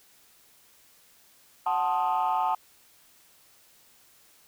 sine chord, F# diminished seventh, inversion none, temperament equal with one note detuned, 740 / 880 / 1055 / 1244.5 Hz, F#5 / A5 / C6 / Eb6, 0 / 0 / +14 / 0 cents, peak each -27 / -25 / -31 / -31 dBFS, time 1.66-2.55 s, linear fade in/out 5 ms, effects tanh soft clip ceiling -18 dBFS + white hiss -59 dBFS RMS until 4.47 s

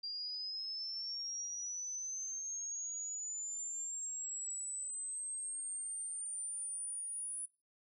sine linear sweep, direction up, 4748 to 9840 Hz, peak -39 dBFS, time 0.03-7.46 s, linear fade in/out 10 ms, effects noise-tail reverb RT60 0.3 s tail -23 dB re dry

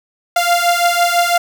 sawtooth beating tone pair, 693 / 699 Hz, F5 / F5, -14 / +1 cents, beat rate 6 Hz, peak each -11 dBFS, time 0.36-1.38 s, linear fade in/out 5 ms, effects none

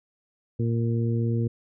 harmonic tone, 116 Hz, A#2, 8 cents flat, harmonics 1 / 2 / 3 / 4, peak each -23 / -29 / -33 / -35 dBFS, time 0.59-1.48 s, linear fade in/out 10 ms, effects none

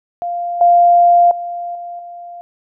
sine tone with level steps, 697 Hz, F5, 4 cents flat, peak -18 / -6 / -21 / -25 / -29 dBFS, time 0.22-2.41 s, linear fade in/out 0 ms, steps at 0.61 / 1.31 / 1.75 / 1.99 s, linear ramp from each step 2 ms, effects none

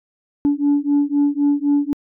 sine beating tone pair, 285.6 / 289.5 Hz, D4 / D4, -48 / -25 cents, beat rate 3.9 Hz, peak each -16 dBFS, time 0.45-1.93 s, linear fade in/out 0 ms, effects tanh soft clip ceiling -10 dBFS

